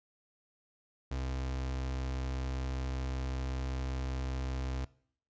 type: tone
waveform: 35% pulse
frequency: 65.2 Hz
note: C2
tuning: 5 cents flat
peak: -32 dBFS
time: 1.11-4.85 s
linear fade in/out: 5 ms
effects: noise-tail reverb RT60 0.6 s tail -21 dB re dry + resampled to 16000 Hz